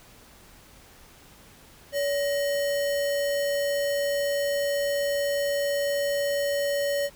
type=tone with sample-and-hold; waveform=sine; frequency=568 Hz; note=C#5; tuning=42 cents sharp; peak=-23 dBFS; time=1.92-7.1 s; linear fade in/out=50 ms; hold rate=2450 Hz; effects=pink hiss -52 dBFS RMS until 7.15 s